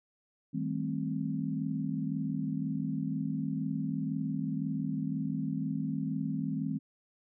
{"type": "chord", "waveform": "sine", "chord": "A half-diminished seventh", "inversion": "second", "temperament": "just", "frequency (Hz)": [158.4, 198, 220, 264], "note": ["Eb3", "G3", "A3", "C4"], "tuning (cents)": [31, 18, 0, 16], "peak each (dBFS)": [-35, -37, -38, -35], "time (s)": [0.53, 6.79], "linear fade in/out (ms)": 20, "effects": []}